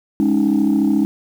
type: chord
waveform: sine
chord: Ab suspended fourth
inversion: none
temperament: equal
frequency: 207.7 / 277.2 / 311.1 Hz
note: Ab3 / Db4 / Eb4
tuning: 0 / 0 / 0 cents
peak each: -16 dBFS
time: 0.2-1.05 s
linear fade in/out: 0 ms
effects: tanh soft clip ceiling -8 dBFS + 7-bit